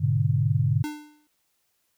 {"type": "chord", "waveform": "sine", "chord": "G# diminished", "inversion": "none", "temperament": "equal", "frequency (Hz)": [103.83, 123.47, 146.83], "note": ["G#2", "B2", "D3"], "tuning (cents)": [0, 0, 0], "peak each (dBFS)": -24, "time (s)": [0, 0.83], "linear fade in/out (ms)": 20}
{"type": "tone with exponential decay", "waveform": "square", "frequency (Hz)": 299.7, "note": "D4", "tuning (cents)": 35, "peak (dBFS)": -27, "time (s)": [0.84, 1.27], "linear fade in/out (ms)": 0, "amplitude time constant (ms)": 92}
{"effects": ["white hiss -72 dBFS RMS until 1.97 s"]}